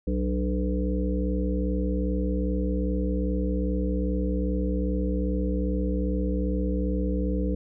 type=harmonic tone with a mistuned harmonic; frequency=62.5 Hz; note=B1; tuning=21 cents sharp; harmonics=1 / 3 / 5 / 7 / 8; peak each=-26 / -29 / -31 / -36 / -34 dBFS; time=0.07-7.55 s; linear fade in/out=5 ms; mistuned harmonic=5; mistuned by=-86 cents; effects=none